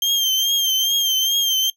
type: tone with vibrato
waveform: 35% pulse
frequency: 3170 Hz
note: G7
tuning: 19 cents sharp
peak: -14 dBFS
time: 0.02-1.7 s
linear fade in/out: 2 ms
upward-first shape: triangle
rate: 2.4 Hz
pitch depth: 58 cents each way
effects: noise-tail reverb RT60 0.1 s tail -20 dB re dry